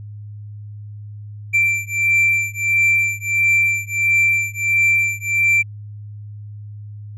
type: beating tone pair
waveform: triangle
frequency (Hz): 2349 / 2350.5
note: D7 / D7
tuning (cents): 0 / +1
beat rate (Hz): 1.5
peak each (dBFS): -16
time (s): 1.53-5.63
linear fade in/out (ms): 20
effects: added 104 Hz sine -31 dBFS peak until 7.17 s + resampled to 32000 Hz